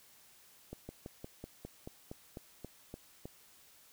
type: slowing click train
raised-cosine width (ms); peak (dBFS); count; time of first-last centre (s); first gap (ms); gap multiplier
2; -30; 12; 0.73-3.255; 160; 1.07
effects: white hiss -62 dBFS RMS until 3.92 s